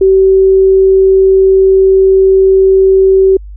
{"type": "tone", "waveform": "sine", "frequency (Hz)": 382.9, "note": "G4", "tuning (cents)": -41, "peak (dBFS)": -3, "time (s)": [0.01, 3.37], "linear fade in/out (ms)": 5, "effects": ["added 50 Hz sine -25 dBFS peak until 3.56 s"]}